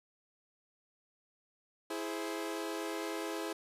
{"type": "chord", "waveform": "sawtooth", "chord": "E augmented", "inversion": "none", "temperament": "equal with one note detuned", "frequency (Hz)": [329.6, 418.9, 523.3], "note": ["E4", "G#4", "B#4"], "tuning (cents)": [0, 15, 0], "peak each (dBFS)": [-35, -37, -40], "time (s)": [1.9, 3.53], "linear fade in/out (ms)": 5, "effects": ["resampled to 32000 Hz"]}